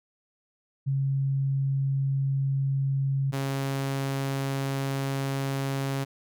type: tone pair in turn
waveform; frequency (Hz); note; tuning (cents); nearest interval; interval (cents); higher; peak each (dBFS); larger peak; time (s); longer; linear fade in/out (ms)
sine / sawtooth; 136.6 / 136.6; C#3 / C#3; -25 / -25; unison; 0; neither; -23 / -23; neither; 0.86-3.32 / 3.32-6.05; second; 20
effects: none